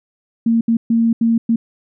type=tone bursts at uneven times; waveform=sine; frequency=229.4 Hz; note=A#3; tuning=28 cents flat; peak=-11 dBFS; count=5; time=0.46-0.61 / 0.68-0.77 / 0.9-1.13 / 1.21-1.38 / 1.49-1.56 s; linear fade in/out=5 ms; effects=none